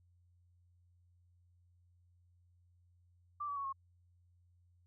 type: tone with pitch steps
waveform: sine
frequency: 1174.7 / 1143.9 / 1113.9 / 1084.7 Hz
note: D6 / D6 / C#6 / C#6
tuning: 0 / -46 / +8 / -38 cents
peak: -37 dBFS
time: 3.4-3.728 s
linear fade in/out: 10 ms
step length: 82 ms
effects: added 88 Hz sine -66 dBFS peak until 4.86 s